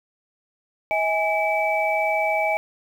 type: tone cluster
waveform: sine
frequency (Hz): 641 / 827 / 2301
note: E5 / G#5 / D7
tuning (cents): -49 / -8 / -36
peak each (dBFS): -23 / -24 / -24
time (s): 0.91-2.57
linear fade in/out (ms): 0
effects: 8-bit